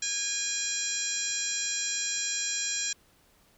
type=harmonic tone with a mistuned harmonic; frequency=813 Hz; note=G#5; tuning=37 cents flat; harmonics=2 / 3 / 4 / 5 / 6 / 7 / 8 / 9; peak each=-40 / -39 / -39 / -38 / -43 / -33 / -42 / -33 dBFS; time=0.02-2.93 s; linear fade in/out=5 ms; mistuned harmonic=2; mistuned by=+19 cents; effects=pink hiss -63 dBFS RMS until 3.57 s